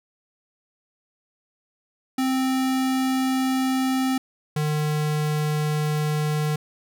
square tone pair in turn, 261.6 / 151.41 Hz, C4 / D#3, 0 / -47 cents, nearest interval major sixth, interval 947 cents, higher first, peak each -21 / -22 dBFS, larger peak first, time 2.18-4.18 / 4.56-6.56 s, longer neither, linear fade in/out 5 ms, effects none

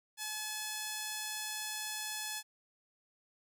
5% pulse tone pair together, 856 / 1712 Hz, A5 / A6, -48 / -48 cents, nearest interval octave, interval 1200 cents, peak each -27 / -38 dBFS, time 0.17-2.43 s, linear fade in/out 50 ms, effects none

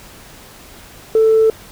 sine tone, 442.4 Hz, A4, 9 cents sharp, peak -7 dBFS, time 1.15-1.5 s, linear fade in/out 2 ms, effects tanh soft clip ceiling -5 dBFS + pink hiss -40 dBFS RMS until 1.71 s

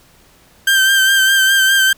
30% pulse tone with vibrato, 1568 Hz, G6, in tune, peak -7 dBFS, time 0.67-1.93 s, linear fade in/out 5 ms, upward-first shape sine, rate 4.9 Hz, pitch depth 30 cents each way, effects pink hiss -49 dBFS RMS until 1.97 s

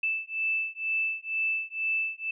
sine beating tone pair, 2637 / 2639.1 Hz, E7 / E7, 0 / +1 cents, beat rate 2.1 Hz, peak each -30 / -30 dBFS, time 0.03-2.31 s, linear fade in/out 5 ms, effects none

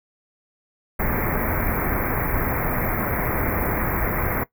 pink band-stop noise, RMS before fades -23 dBFS, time 0.99-4.44 s, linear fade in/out 10 ms, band 2300 to 12000 Hz, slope 96 dB/octave, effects noise-tail reverb RT60 0.1 s tail -18 dB re dry

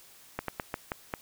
slowing click train, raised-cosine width 0.5 ms, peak -16 dBFS, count 6, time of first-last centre 0.39-1.139 s, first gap 93 ms, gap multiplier 1.24, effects white hiss -55 dBFS RMS until 1.21 s

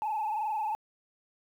sine tone with frequency modulation, 860 Hz, A5, 40 cents flat, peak -27 dBFS, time 0.02-0.75 s, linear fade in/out 0 ms, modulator 22.5 Hz, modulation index 1.5, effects tanh soft clip ceiling -26 dBFS + 10-bit

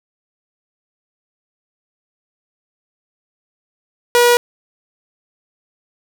sawtooth tone, 482.1 Hz, B4, 42 cents flat, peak -5 dBFS, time 4.15-4.37 s, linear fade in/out 0 ms, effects none

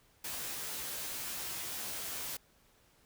white noise with comb filter, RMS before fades -40 dBFS, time 0.24-2.37 s, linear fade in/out 5 ms, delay 15 ms, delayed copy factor +0.75, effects pink hiss -67 dBFS RMS until 3.05 s

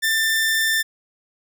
sawtooth tone, 1784 Hz, A6, 23 cents sharp, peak -14 dBFS, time 0.02-0.83 s, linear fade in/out 20 ms, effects none

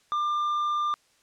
triangle tone with tanh clipping, 1195 Hz, D6, 30 cents sharp, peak -25 dBFS, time 0.12-0.94 s, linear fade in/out 0 ms, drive 9 dB, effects white hiss -64 dBFS RMS until 1.22 s + low-pass 8000 Hz 12 dB/octave

